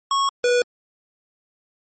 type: tone pair in turn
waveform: square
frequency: 1100 / 488.2 Hz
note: C#6 / B4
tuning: -14 / -20 cents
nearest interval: octave + major second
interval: 1406 cents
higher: first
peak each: -18 / -16 dBFS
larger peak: second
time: 0.11-0.29 / 0.44-0.62 s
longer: neither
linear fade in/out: 2 ms
effects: MP3 32 kbps